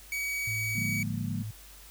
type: tone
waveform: 45% pulse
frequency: 2266 Hz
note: C#7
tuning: 37 cents sharp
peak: -30 dBFS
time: 0.12-1.03 s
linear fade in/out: 2 ms
type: tone with pitch glide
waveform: sine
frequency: 110 to 107.36 Hz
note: A2 to A2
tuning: 0 to -42 cents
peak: -34 dBFS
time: 0.47-1.51 s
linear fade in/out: 5 ms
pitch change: -42 cents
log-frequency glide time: 0.73-0.88 s
type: chord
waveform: sine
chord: Bb dominant seventh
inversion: first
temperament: equal with one note detuned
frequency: 146.83 / 174.61 / 202.9 / 233.1 Hz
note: D3 / F3 / Ab3 / Bb3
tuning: 0 / 0 / -40 / 0 cents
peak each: -37 dBFS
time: 0.75-1.43 s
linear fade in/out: 10 ms
effects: added 50 Hz sine -52 dBFS peak until 1.9 s + white hiss -52 dBFS RMS until 1.9 s